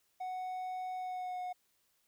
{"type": "tone with pitch glide", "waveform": "triangle", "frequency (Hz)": [740, 727.7], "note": ["F#5", "F#5"], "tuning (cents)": [0, -29], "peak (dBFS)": -35, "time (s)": [0.2, 1.53], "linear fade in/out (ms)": 10, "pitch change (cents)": -29, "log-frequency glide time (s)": [0.96, 1.41], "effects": ["white hiss -75 dBFS RMS until 2.07 s"]}